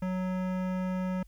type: tone with hard clipping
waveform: sine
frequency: 185 Hz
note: F#3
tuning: in tune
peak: -31 dBFS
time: 0.02-1.23 s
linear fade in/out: 5 ms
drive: 17 dB
effects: added 50 Hz sine -51 dBFS peak until 1.27 s + white hiss -71 dBFS RMS until 1.27 s